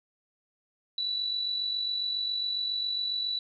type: tone with amplitude modulation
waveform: sine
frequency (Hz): 3951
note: B7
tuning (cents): 0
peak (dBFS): -26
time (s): 0.98-3.39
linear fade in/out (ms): 2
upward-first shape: sine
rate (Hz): 47.3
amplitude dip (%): 45
effects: none